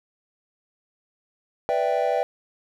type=chord; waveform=triangle; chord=E minor seventh; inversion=second; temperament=equal; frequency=493.9 / 587.3 / 659.3 / 784 Hz; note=B4 / D5 / E5 / G5; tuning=0 / 0 / 0 / 0 cents; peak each=-24 dBFS; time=1.69-2.23 s; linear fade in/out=0 ms; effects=none